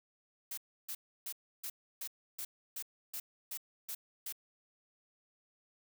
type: noise bursts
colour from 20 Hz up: blue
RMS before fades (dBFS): -41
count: 11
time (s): 0.51-4.325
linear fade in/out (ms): 5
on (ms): 65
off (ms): 310
effects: none